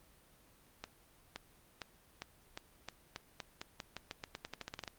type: accelerating click train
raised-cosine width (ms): 0.2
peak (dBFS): -24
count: 22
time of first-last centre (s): 0.84-4.878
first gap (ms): 520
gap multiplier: 0.88
effects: pink hiss -65 dBFS RMS until 4.98 s + Opus 32 kbps